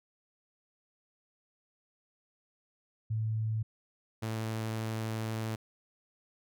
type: tone pair in turn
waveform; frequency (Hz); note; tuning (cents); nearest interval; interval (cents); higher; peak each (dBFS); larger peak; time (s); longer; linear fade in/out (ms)
sine / sawtooth; 110 / 110.96; A2 / A2; 0 / +15; unison; 15; second; -29 / -29; neither; 3.1-3.63 / 4.22-5.56; second; 10
effects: none